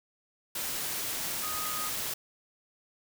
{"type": "tone in noise", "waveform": "sine", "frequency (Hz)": 1244.5, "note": "D#6", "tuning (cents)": 0, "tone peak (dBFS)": -37, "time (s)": [1.43, 1.89], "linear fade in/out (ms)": 5, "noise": "white", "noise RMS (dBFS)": -34, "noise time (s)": [0.55, 2.14], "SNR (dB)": -6, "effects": []}